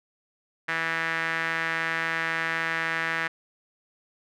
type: tone with band-pass filter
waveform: sawtooth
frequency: 163.8 Hz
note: E3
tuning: 11 cents flat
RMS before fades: -28 dBFS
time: 0.68-3.28 s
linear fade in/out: 10 ms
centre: 1800 Hz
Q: 3.5
effects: none